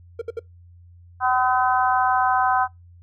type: tone bursts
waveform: triangle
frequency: 460.6 Hz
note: A#4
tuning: 21 cents flat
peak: -22 dBFS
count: 3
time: 0.19-0.394 s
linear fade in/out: 5 ms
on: 26 ms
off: 63 ms
type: harmonic tone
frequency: 253.8 Hz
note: B3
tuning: 47 cents sharp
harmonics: 3 / 4 / 5 / 6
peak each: -20 / -22 / -24 / -26 dBFS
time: 1.2-2.68 s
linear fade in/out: 50 ms
effects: noise-tail reverb RT60 0.2 s tail -24 dB re dry + added 87 Hz sine -45 dBFS peak until 3.02 s